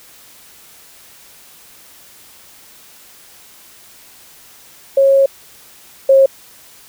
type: tone pair in turn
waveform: sine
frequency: 546 / 540 Hz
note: C#5 / C#5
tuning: -26 / -45 cents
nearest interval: unison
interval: 19 cents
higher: first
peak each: -7 / -5 dBFS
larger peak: second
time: 4.97-5.26 / 6.09-6.26 s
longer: first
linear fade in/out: 5 ms
effects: white hiss -43 dBFS RMS until 6.88 s